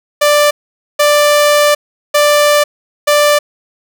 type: tone bursts at uneven times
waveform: sawtooth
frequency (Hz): 589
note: D5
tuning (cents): +5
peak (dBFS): -3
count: 4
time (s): 0.21-0.51 / 0.99-1.75 / 2.14-2.64 / 3.07-3.39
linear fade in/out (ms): 10
effects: none